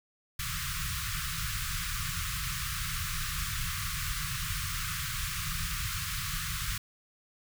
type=band-stop noise; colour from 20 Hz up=pink; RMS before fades=-34 dBFS; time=0.39-6.78 s; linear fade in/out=5 ms; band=170 to 1100 Hz; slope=96 dB/octave; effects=none